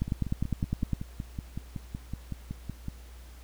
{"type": "two click trains", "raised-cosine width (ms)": 5, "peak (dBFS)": [-15, -22], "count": [10, 16], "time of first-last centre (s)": [[0.02, 0.933], [0.08, 2.884]], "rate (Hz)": [9.86, 5.35], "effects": ["added 60 Hz sine -45 dBFS peak until 3.43 s", "pink hiss -56 dBFS RMS until 3.43 s"]}